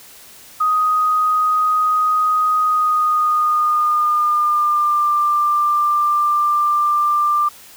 sine tone with pitch glide, 1249 to 1187.8 Hz, D#6 to D6, +6 to +19 cents, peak -13 dBFS, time 0.6-7.49 s, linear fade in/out 10 ms, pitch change -87 cents, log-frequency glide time 2.6-5.12 s, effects white hiss -42 dBFS RMS until 7.76 s

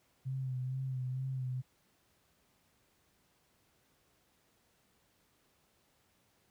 sine tone with vibrato, 130 Hz, C3, 11 cents flat, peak -34 dBFS, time 0.25-1.62 s, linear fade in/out 20 ms, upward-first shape sine, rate 2.2 Hz, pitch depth 39 cents each way, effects pink hiss -72 dBFS RMS until 6.5 s + high-pass 60 Hz 12 dB/octave

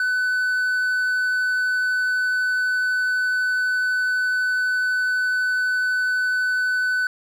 triangle tone, 1502 Hz, F#6, 26 cents sharp, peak -17 dBFS, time 0-7.07 s, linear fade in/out 2 ms, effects none

